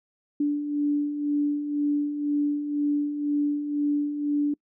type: beating tone pair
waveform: sine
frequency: 290 / 292 Hz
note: D4 / D4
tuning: -22 / -10 cents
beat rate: 2 Hz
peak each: -31 / -23 dBFS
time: 0.4-4.54 s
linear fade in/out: 5 ms
effects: noise-tail reverb RT60 0.1 s tail -26 dB re dry